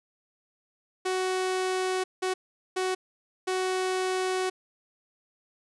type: tone bursts at uneven times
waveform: sawtooth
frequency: 372.4 Hz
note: F#4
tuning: 11 cents sharp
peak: -22 dBFS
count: 4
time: 1.05-2.04 / 2.22-2.34 / 2.76-2.95 / 3.47-4.5 s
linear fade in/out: 10 ms
effects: resampled to 24000 Hz